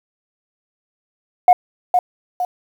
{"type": "tone with echo", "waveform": "sine", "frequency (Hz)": 722, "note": "F#5", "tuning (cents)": -43, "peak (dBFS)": -3, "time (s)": [1.48, 1.53], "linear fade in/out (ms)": 2, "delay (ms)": 460, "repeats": 2, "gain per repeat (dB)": -7, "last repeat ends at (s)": 2.45, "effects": ["tanh soft clip ceiling -2 dBFS", "7-bit"]}